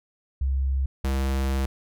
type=tone pair in turn; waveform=sine / square; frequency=67 / 67 Hz; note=C2 / C2; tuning=+42 / +42 cents; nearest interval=unison; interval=0 cents; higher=neither; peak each=-21 / -23 dBFS; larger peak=first; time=0.41-0.86 / 1.04-1.66 s; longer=second; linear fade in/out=5 ms; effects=none